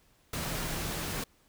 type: tone in noise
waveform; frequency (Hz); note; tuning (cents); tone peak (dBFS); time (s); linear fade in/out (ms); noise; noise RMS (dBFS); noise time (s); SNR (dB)
sine; 160.6; E3; -45; -43; 0.33-1.24; 5; pink; -35; 0.33-1.24; -11
effects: pink hiss -66 dBFS RMS until 1.48 s